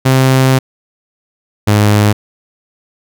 sawtooth tone pair in turn, 131.5 / 104.37 Hz, C3 / G#2, +9 / +9 cents, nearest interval major third, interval 400 cents, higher first, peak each -3 dBFS, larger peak neither, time 0.05-0.59 / 1.67-2.13 s, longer first, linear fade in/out 10 ms, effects none

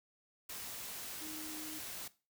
sine tone in noise, 310 Hz, D#4, 6 cents flat, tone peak -48 dBFS, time 1.21-1.79 s, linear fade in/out 5 ms, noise white, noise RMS -45 dBFS, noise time 0.49-2.08 s, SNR -6 dB, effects noise-tail reverb RT60 0.3 s tail -17 dB re dry

